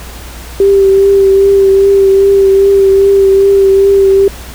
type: tone with vibrato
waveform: sine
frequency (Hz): 392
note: G4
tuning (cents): 0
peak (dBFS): -3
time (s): 0.6-4.28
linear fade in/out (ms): 2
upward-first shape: triangle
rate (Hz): 2.5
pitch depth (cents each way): 23
effects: added 60 Hz sine -27 dBFS peak until 4.54 s + pink hiss -30 dBFS RMS until 4.54 s